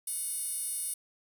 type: tone with high-pass filter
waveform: 10% pulse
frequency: 729 Hz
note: F#5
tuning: 26 cents flat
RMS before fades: -35 dBFS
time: 0.07-0.94 s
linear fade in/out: 5 ms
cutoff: 9100 Hz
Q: 4.1
effects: none